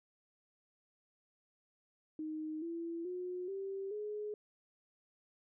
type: tone with pitch steps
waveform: sine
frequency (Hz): 311.1 / 335.4 / 361.5 / 389.7 / 420.1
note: D#4 / E4 / F#4 / G4 / G#4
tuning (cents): 0 / +30 / -40 / -10 / +20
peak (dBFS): -38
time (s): 2.19-4.34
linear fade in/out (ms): 2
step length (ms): 430
effects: none